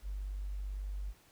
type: tone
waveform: sine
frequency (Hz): 49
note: G1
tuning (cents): 0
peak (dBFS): -36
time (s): 0.02-1.14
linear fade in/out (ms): 50
effects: pink hiss -64 dBFS RMS until 1.31 s